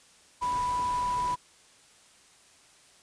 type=tone in noise; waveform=sine; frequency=987.8 Hz; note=B5; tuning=in tune; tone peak=-26 dBFS; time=0.41-1.36 s; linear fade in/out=20 ms; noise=pink; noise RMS=-41 dBFS; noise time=0.41-1.36 s; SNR=+12 dB; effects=white hiss -58 dBFS RMS until 3.02 s + resampled to 22050 Hz